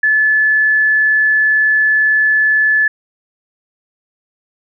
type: tone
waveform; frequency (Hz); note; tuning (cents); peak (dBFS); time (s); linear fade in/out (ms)
sine; 1729; A6; -31; -9; 0.03-2.88; 5
effects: none